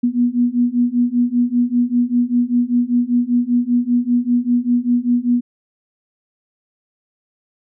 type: beating tone pair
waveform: sine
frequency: 240 / 245.1 Hz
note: B3 / B3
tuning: -49 / -13 cents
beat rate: 5.1 Hz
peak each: -17 / -16 dBFS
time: 0.03-5.41 s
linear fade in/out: 10 ms
effects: none